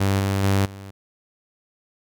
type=tone with level steps; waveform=sawtooth; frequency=98 Hz; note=G2; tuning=in tune; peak=-14 / -16 / -13 / -32 dBFS; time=0-0.91 s; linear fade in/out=10 ms; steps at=0.19 / 0.43 / 0.65 s; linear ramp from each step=10 ms; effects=none